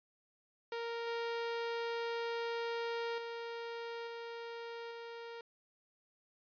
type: tone with level steps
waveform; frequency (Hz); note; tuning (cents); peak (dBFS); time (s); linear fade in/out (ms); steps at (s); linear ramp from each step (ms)
sawtooth; 465.4; A#4; -3; -34 / -32 / -37 / -39 / -41; 0.72-5.41; 2; 1.07 / 3.18 / 4.07 / 4.91; 2
effects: resampled to 11025 Hz